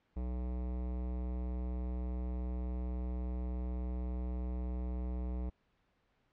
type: tone with hard clipping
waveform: sine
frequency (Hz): 61.74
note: B1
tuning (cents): 0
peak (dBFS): -37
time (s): 0.16-5.5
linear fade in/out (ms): 10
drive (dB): 18
effects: pink hiss -75 dBFS RMS until 6.32 s + low-pass 3000 Hz 12 dB/octave